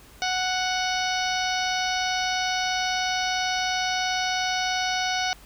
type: harmonic tone with a mistuned harmonic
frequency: 740 Hz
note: F#5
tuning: in tune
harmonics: 1 / 2 / 3 / 4 / 5 / 6 / 7 / 8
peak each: -27 / -30 / -32 / -33 / -34 / -35 / -35 / -36 dBFS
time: 0.22-5.33 s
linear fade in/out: 0 ms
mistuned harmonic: 8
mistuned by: -24 cents
effects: added 50 Hz sine -51 dBFS peak until 5.45 s + pink hiss -51 dBFS RMS until 5.45 s